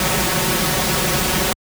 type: noise with comb filter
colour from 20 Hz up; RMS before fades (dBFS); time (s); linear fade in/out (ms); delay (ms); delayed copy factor
pink; -18; 0-1.53; 2; 5.4; +0.75
effects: high-pass 60 Hz 12 dB/octave